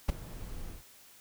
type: noise with ADSR envelope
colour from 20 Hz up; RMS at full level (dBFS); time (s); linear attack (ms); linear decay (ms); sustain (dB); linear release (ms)
brown; -21; 0.08-0.84; 13; 12; -21; 140
effects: white hiss -57 dBFS RMS until 1.2 s